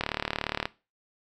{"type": "click train", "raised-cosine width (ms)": 0.3, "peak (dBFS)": -11, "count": 25, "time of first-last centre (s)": [0.01, 0.655], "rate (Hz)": 37.2, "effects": ["noise-tail reverb RT60 0.3 s tail -19 dB re dry"]}